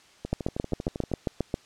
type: two click trains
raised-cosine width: 2 ms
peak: -12 / -19 dBFS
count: 10 / 12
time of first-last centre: 0.33-1.541 / 0.25-1.116 s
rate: 7.43 / 12.7 Hz
effects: white hiss -56 dBFS RMS until 1.65 s + low-pass 6000 Hz 12 dB/octave